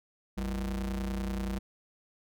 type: ring-modulated tone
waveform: square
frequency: 69.6 Hz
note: C#2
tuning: 8 cents sharp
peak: -29 dBFS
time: 0.37-1.59 s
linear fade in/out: 10 ms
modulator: 124 Hz
effects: none